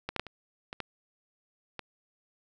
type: clicks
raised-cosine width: 0.3 ms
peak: -17 / -15 / -12 / -27 / -22 / -18 / -21 dBFS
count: 7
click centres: 0.09 / 0.163 / 0.196 / 0.267 / 0.729 / 0.803 / 1.793 s
effects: none